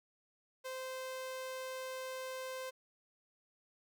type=tone; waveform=sawtooth; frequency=519 Hz; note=C5; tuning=14 cents flat; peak=-37 dBFS; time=0.64-2.71 s; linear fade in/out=20 ms; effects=none